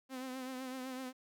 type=tone with vibrato; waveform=sawtooth; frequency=258.6 Hz; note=C4; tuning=20 cents flat; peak=-37 dBFS; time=0.09-1.13 s; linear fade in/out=50 ms; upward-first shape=triangle; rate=7.9 Hz; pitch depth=52 cents each way; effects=12-bit